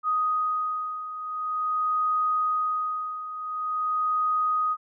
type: beating tone pair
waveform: sine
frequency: 1248 / 1248.46 Hz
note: D#6 / D#6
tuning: +5 / +5 cents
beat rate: 0.46 Hz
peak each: -30 / -25 dBFS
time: 0.03-4.77 s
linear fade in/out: 50 ms
effects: none